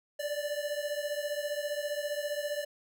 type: beating tone pair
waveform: square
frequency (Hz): 581 / 596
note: D5 / D5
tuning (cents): -19 / +25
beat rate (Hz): 15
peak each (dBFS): -35 / -37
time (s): 0.19-2.65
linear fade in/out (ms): 10
effects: none